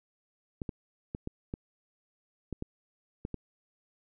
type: clicks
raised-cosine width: 3 ms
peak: -22 dBFS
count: 9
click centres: 0.618 / 0.692 / 1.149 / 1.274 / 1.539 / 2.527 / 2.624 / 3.251 / 3.343 s
effects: none